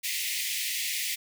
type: high-pass noise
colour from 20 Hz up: pink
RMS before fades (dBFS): -31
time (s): 0.03-1.16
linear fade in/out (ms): 20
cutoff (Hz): 1900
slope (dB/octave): 96
effects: none